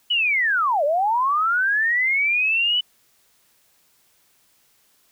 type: linear two-way sweep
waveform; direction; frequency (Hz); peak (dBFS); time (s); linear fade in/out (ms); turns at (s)
sine; down then up; 3000 to 554.4 to 3000; -17; 0.1-2.81; 10; 0.84
effects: white hiss -61 dBFS RMS until 5.11 s